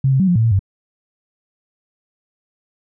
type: tone with pitch steps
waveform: sine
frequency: 134.5 / 133.1 / 190.5 / 176.5 / 112.2 / 114.4 / 96.9 Hz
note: C3 / C3 / G3 / F3 / A2 / A#2 / G2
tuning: +48 / +30 / -49 / +19 / +34 / -32 / -20 cents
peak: -11 dBFS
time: 0.04-0.593 s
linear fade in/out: 5 ms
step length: 79 ms
effects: none